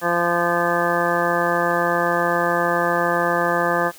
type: harmonic tone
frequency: 172.6 Hz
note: F3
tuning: 20 cents flat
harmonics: 1 / 2 / 3 / 4 / 5 / 6 / 7 / 9 / 10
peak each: -29 / -26 / -23 / -25 / -27 / -27 / -25 / -27 / -26 dBFS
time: 0.01-3.92 s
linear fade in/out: 50 ms
effects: white hiss -44 dBFS RMS until 3.98 s + high-pass 60 Hz 12 dB/octave